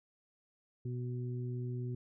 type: harmonic tone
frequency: 123.47 Hz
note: B2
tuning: in tune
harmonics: 1 / 2 / 3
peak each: -36 / -46 / -46 dBFS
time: 0.85-1.95 s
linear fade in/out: 5 ms
effects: none